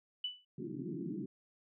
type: tone with exponential decay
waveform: sine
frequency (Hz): 2977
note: F#7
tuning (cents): +10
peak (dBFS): -32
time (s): 0.24-0.45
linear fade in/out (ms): 5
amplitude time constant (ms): 45
type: band-pass noise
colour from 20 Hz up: white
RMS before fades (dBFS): -41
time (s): 0.58-1.26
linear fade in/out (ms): 5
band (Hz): 130 to 370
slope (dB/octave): 96
effects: none